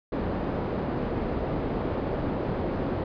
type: low-pass noise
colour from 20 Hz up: white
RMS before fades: -29 dBFS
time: 0.12-3.04 s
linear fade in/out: 5 ms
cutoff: 480 Hz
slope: 12 dB/octave
effects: resampled to 11025 Hz